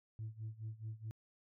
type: tone with tremolo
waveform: sine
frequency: 110 Hz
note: A2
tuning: in tune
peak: -38 dBFS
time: 0.19-1.11 s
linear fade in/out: 0 ms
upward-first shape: sine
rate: 4.7 Hz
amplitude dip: 90%
effects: tanh soft clip ceiling -38 dBFS